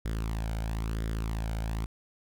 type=tone with flanger; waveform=sawtooth; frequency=55 Hz; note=A1; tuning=in tune; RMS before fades=-32 dBFS; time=0.05-1.86 s; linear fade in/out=5 ms; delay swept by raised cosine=0.57 to 1.34 ms; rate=1 Hz; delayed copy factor=+0.55; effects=none